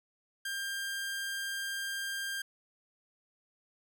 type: tone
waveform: sawtooth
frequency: 1596 Hz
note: G6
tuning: 31 cents sharp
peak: -31 dBFS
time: 0.45-2.42 s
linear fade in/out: 5 ms
effects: none